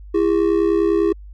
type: ring-modulated tone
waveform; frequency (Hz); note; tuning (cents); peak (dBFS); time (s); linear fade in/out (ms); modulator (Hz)
triangle; 370; F#4; 0; -9; 0.14-1.13; 10; 35
effects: added 50 Hz sine -35 dBFS peak until 1.33 s